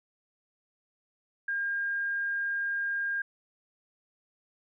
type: tone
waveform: sine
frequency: 1611 Hz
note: G6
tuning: 47 cents sharp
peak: -28 dBFS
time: 1.48-3.22 s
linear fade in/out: 5 ms
effects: none